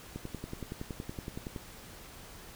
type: click train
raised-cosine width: 3 ms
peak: -25 dBFS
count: 16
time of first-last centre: 0.16-1.562 s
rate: 10.7 Hz
effects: pink hiss -50 dBFS RMS until 2.55 s